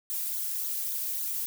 violet noise with flanger, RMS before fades -32 dBFS, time 0.1-1.46 s, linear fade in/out 0 ms, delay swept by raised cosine 0.38 to 2.78 ms, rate 3.6 Hz, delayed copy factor -0.85, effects none

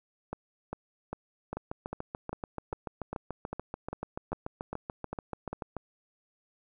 two click trains, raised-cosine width 1 ms, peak -21 / -21 dBFS, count 14 / 30, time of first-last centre 0.33-5.53 / 1.57-5.767 s, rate 2.5 / 6.91 Hz, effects none

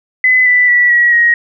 sine tone with pitch steps, 2017 / 1983.5 / 1950.5 / 1918.1 / 1886.3 Hz, B6 / B6 / B6 / A#6 / A#6, +36 / +7 / -22 / +49 / +20 cents, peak -6 dBFS, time 0.24-1.34 s, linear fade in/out 2 ms, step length 220 ms, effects none

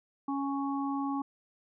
harmonic tone, 277.2 Hz, C#4, in tune, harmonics 1 / 3 / 4, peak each -31 / -37 / -38 dBFS, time 0.28-1.22 s, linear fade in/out 5 ms, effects none

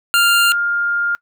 25% pulse / sine tone pair in turn, 1396.9 / 1406.6 Hz, F6 / F6, 0 / +12 cents, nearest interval unison, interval 12 cents, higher second, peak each -7 / -15 dBFS, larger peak first, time 0.14-0.52 / 0.52-1.15 s, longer second, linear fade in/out 0 ms, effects noise-tail reverb RT60 0.1 s tail -24 dB re dry

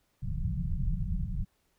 pink low-pass noise, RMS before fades -31 dBFS, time 0.22-1.45 s, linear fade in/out 20 ms, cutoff 190 Hz, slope 96 dB/octave, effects pink hiss -73 dBFS RMS until 1.78 s

